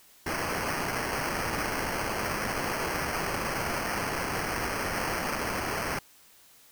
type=noise with sample-and-hold; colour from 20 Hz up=blue; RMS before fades=-31 dBFS; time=0.26-5.99 s; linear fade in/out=5 ms; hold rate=3675 Hz; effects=white hiss -57 dBFS RMS until 6.71 s